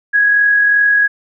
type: tone with amplitude modulation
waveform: sine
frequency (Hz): 1661.2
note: G#6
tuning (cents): 0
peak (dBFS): -7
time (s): 0.13-1.08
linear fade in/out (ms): 20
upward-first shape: sine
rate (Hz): 42.7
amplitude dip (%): 30
effects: none